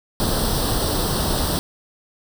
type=noise with comb filter; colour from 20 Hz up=pink; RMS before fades=-21 dBFS; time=0.2-1.59 s; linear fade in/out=0 ms; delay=0.22 ms; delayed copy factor=+0.8; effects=none